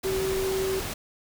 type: tone in noise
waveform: sine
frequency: 382 Hz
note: G4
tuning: 45 cents flat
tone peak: -25 dBFS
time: 0.04-0.8 s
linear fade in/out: 10 ms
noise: pink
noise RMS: -33 dBFS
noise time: 0.03-0.94 s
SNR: +5 dB
effects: none